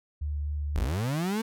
sine tone with vibrato, 73.6 Hz, D2, 4 cents sharp, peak -28 dBFS, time 0.21-0.85 s, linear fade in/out 10 ms, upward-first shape triangle, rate 3.9 Hz, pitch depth 17 cents each way
35% pulse linear sweep, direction up, 31.89 to 230 Hz, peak -25 dBFS, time 0.75-1.42 s, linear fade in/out 10 ms
effects none

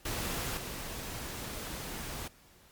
pink noise with level steps, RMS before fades -35 / -40 dBFS, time 0.05-2.28 s, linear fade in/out 5 ms, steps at 0.57 s, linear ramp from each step 2 ms, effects pink hiss -60 dBFS RMS until 2.71 s + MP3 96 kbps

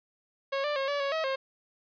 sawtooth tone with pitch steps, 548 / 590 / 542 / 573 / 556 / 639 / 535 Hz, C#5 / D5 / C#5 / D5 / C#5 / D#5 / C5, -20 / +8 / -39 / -43 / +5 / +46 / +38 cents, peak -24 dBFS, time 0.52-1.36 s, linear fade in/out 10 ms, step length 120 ms, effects resampled to 11025 Hz + 11-bit

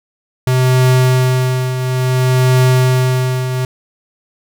square tone with tremolo, 128.2 Hz, C3, 35 cents flat, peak -8 dBFS, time 0.47-3.65 s, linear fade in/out 2 ms, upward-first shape triangle, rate 0.58 Hz, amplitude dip 65%, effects none

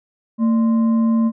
sine tone with frequency modulation, 226.2 Hz, A3, 48 cents sharp, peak -13 dBFS, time 0.38-1.32 s, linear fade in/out 50 ms, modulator 818 Hz, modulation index 0.22, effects none

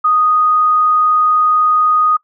sine tone, 1242 Hz, D#6, 3 cents flat, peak -9 dBFS, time 0.04-2.17 s, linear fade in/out 10 ms, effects noise-tail reverb RT60 0.1 s tail -21 dB re dry

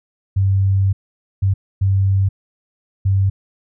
sine tone bursts at uneven times, 97.1 Hz, G2, 16 cents flat, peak -12 dBFS, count 4, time 0.36-0.93 / 1.42-1.54 / 1.81-2.29 / 3.05-3.3 s, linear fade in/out 10 ms, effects none

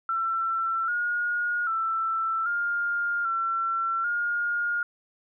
sine tone with pitch steps, 1344 / 1435 / 1332 / 1408 / 1350 / 1422 Hz, E6 / F6 / E6 / F6 / E6 / F6, +33 / +47 / +18 / +14 / +41 / +31 cents, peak -24 dBFS, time 0.09-4.83 s, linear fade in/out 2 ms, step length 790 ms, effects none

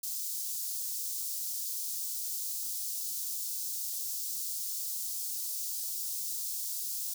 white high-pass noise, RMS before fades -36 dBFS, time 0.03-7.14 s, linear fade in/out 5 ms, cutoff 4900 Hz, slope 24 dB/octave, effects none

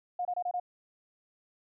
sine tone bursts, 716 Hz, F5, 43 cents sharp, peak -29 dBFS, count 5, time 0.19-0.599 s, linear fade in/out 5 ms, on 61 ms, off 26 ms, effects none

